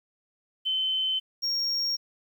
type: tone pair in turn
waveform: sine / triangle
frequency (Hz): 3065 / 5563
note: G7 / F8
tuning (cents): -40 / -8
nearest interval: minor seventh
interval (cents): 1032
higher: second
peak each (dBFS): -24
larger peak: neither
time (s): 0.65-1.2 / 1.42-1.97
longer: neither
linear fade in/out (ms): 20
effects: 10-bit